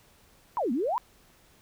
sine exponential two-way sweep, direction down then up, 1046.5 to 220 to 1046.5 Hz, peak -25 dBFS, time 0.57-0.98 s, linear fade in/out 0 ms, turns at 0.72 s, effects pink hiss -60 dBFS RMS until 1.61 s

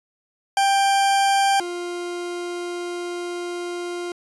40% pulse tone pair in turn, 789 / 350.9 Hz, G5 / F4, +11 / +8 cents, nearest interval octave + major second, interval 1403 cents, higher first, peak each -15 / -26 dBFS, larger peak first, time 0.57-1.6 / 1.6-4.12 s, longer second, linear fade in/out 2 ms, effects resampled to 24000 Hz

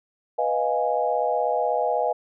sine chord, F half-diminished seventh, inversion second, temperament equal, 493.9 / 622.3 / 698.5 / 830.6 Hz, Cb5 / Eb5 / F5 / Ab5, 0 / 0 / 0 / 0 cents, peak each -26 dBFS, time 0.38-2.13 s, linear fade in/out 10 ms, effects none

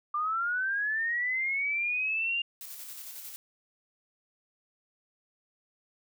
sine linear sweep, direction up, 1180 to 2813 Hz, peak -27 dBFS, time 0.14-2.42 s, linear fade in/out 5 ms
blue noise with tremolo, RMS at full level -42 dBFS, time 2.61-3.36 s, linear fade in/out 0 ms, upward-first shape square, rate 11 Hz, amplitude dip 30%
effects none

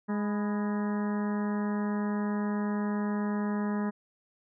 harmonic tone with a mistuned harmonic, 207.7 Hz, G#3, in tune, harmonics 1 / 2 / 3 / 4 / 5 / 6 / 7 / 8 / 9, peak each -28 / -38 / -43 / -43 / -42 / -45 / -51 / -46 / -49 dBFS, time 0.08-3.91 s, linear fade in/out 20 ms, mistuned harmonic 5, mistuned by -68 cents, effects none

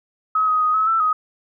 sine tone with pitch steps, 1276 / 1256 / 1248 / 1287 / 1330 / 1256 Hz, D#6 / D#6 / D#6 / E6 / E6 / D#6, +43 / +16 / +5 / -42 / +15 / +16 cents, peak -15 dBFS, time 0.35-1.13 s, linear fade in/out 5 ms, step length 130 ms, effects none

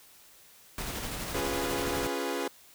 pink noise with tremolo, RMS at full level -35 dBFS, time 0.78-2.07 s, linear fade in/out 2 ms, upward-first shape square, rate 12 Hz, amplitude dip 25%
sawtooth chord, C# dominant seventh, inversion none, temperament equal with one note detuned, 277.2 / 349.2 / 412.9 / 493.9 Hz, C#4 / E#4 / G#4 / B4, 0 / 0 / -10 / 0 cents, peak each -32 dBFS, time 1.34-2.48 s, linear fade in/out 5 ms
effects white hiss -56 dBFS RMS until 2.74 s

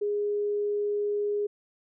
sine tone, 412.7 Hz, G#4, 11 cents flat, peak -25 dBFS, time 0.01-1.47 s, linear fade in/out 10 ms, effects none

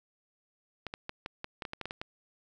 clicks, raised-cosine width 0.3 ms, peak -21 dBFS, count 12, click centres 0.867 / 0.939 / 1.094 / 1.261 / 1.444 / 1.622 / 1.652 / 1.734 / 1.813 / 1.856 / 1.909 / 2.015 s, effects none

